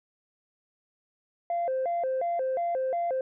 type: tone with vibrato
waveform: sine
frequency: 600 Hz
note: D5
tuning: 37 cents sharp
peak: -24 dBFS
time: 1.5-3.21 s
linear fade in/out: 2 ms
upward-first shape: square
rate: 2.8 Hz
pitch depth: 240 cents each way
effects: tanh soft clip ceiling -23 dBFS